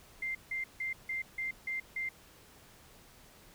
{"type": "tone bursts", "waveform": "sine", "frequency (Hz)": 2093, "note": "C7", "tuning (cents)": 0, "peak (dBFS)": -33, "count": 7, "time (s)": [0.22, 2.09], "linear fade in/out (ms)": 5, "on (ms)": 130, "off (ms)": 160, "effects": ["pink hiss -58 dBFS RMS until 3.54 s"]}